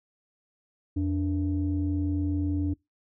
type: tone pair together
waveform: sine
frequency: 86.4 / 290.6 Hz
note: F2 / D4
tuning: -18 / -18 cents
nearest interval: octave + major sixth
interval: 2100 cents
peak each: -26 dBFS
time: 0.96-2.74 s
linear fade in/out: 10 ms
effects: noise-tail reverb RT60 0.2 s tail -25 dB re dry + tanh soft clip ceiling -19 dBFS